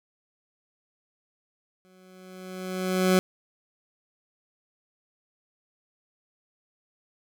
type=tone with exponential growth; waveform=20% pulse; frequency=185.4 Hz; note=F#3; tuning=4 cents sharp; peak=-12 dBFS; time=1.85-3.19 s; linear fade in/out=0 ms; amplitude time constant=290 ms; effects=none